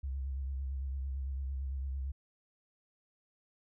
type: tone with vibrato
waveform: sine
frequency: 67.2 Hz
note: C2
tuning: 47 cents sharp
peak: -34 dBFS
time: 0.03-2.12 s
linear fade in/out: 10 ms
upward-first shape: sine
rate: 8.9 Hz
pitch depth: 55 cents each way
effects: none